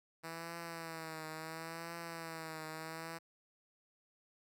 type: tone with vibrato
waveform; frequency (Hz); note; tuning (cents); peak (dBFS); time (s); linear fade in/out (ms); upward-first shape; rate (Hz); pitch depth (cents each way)
5% pulse; 163; E3; -19; -32; 0.23-3.19; 20; triangle; 0.72; 67
effects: none